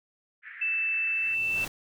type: band-pass noise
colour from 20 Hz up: white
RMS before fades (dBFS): -44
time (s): 0.42-1.37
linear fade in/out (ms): 50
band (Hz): 1600 to 2100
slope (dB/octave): 48
type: tone with pitch glide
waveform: sine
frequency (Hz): 2645 to 2660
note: E7 to E7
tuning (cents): +5 to +15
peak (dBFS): -25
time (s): 0.61-1.65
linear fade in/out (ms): 10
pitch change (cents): +10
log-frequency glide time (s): 1.17-1.36
type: noise with exponential growth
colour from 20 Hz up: pink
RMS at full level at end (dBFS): -36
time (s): 0.89-1.68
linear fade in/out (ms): 5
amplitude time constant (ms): 170
effects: none